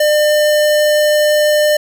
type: tone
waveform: square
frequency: 601 Hz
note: D5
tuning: 40 cents sharp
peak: -10 dBFS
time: 0-1.77 s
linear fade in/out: 5 ms
effects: none

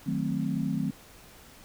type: chord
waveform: sine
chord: D# diminished seventh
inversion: none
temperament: equal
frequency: 155.56 / 185 / 220 / 261.6 Hz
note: D#3 / F#3 / A3 / C4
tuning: 0 / 0 / 0 / 0 cents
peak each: -32 dBFS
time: 0.06-0.91 s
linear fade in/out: 10 ms
effects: pink hiss -52 dBFS RMS until 1.64 s

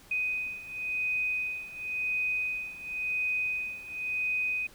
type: beating tone pair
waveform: sine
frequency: 2500 / 2500.94 Hz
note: D#7 / D#7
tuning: +8 / +8 cents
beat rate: 0.94 Hz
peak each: -31 / -34 dBFS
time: 0.11-4.67 s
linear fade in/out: 5 ms
effects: pink hiss -55 dBFS RMS until 4.74 s

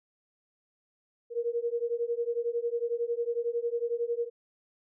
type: beating tone pair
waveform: sine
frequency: 466.2 / 477.2 Hz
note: A#4 / A#4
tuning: 0 / +41 cents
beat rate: 11 Hz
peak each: -31 dBFS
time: 1.3-4.3 s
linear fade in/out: 50 ms
effects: none

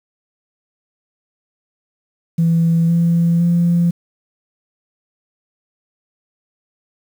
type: tone with pitch steps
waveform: sine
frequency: 166.3 / 169.11 / 171.97 Hz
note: E3 / E3 / F3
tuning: +16 / +45 / -26 cents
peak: -10 dBFS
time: 2.38-3.91 s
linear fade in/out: 10 ms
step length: 510 ms
effects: tanh soft clip ceiling -7 dBFS + 7-bit

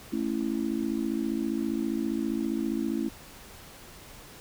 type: chord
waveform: sine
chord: A major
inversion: none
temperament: just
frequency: 220 / 275 / 330 Hz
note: A3 / C#4 / E4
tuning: 0 / -14 / +2 cents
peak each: -31 dBFS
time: 0.12-3.09 s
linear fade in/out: 10 ms
effects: pink hiss -48 dBFS RMS until 4.4 s

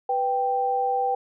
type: tone pair together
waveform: sine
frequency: 493.9 / 784 Hz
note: B4 / G5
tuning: 0 / 0 cents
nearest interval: minor sixth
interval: 800 cents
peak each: -27 / -22 dBFS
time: 0.09-1.15 s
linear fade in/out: 5 ms
effects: none

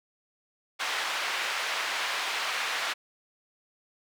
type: band-pass noise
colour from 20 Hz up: white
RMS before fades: -31 dBFS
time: 0.79-2.94 s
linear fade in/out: 20 ms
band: 800 to 2800 Hz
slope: 12 dB/octave
effects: none

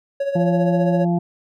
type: tone with tremolo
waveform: triangle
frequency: 556 Hz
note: C#5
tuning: 5 cents sharp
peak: -15 dBFS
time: 0.2-1.05 s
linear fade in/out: 5 ms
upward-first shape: triangle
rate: 15 Hz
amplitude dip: 70%
type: harmonic tone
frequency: 172.7 Hz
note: F3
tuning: 19 cents flat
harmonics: 1 / 2 / 4 / 5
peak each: -17 / -24 / -26 / -34 dBFS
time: 0.35-1.19 s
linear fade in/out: 10 ms
effects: none

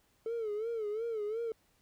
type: tone with vibrato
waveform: triangle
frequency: 440 Hz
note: A4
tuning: in tune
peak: -30 dBFS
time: 0.26-1.52 s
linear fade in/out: 2 ms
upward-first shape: sine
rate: 2.8 Hz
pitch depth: 110 cents each way
effects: tanh soft clip ceiling -29 dBFS + pink hiss -71 dBFS RMS until 1.81 s

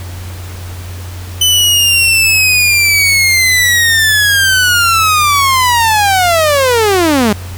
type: linear sweep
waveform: sawtooth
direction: down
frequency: 3029 to 196.8 Hz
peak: -4 dBFS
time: 1.41-7.33 s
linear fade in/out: 5 ms
effects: added 90 Hz sine -23 dBFS peak until 7.57 s + pink hiss -32 dBFS RMS until 7.57 s

